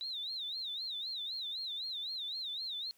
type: tone with vibrato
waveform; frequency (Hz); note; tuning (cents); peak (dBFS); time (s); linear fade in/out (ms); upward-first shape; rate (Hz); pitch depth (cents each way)
sine; 3853; B7; -44; -37; 0.01-2.91; 0; sine; 3.9; 170
effects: white hiss -69 dBFS RMS until 2.97 s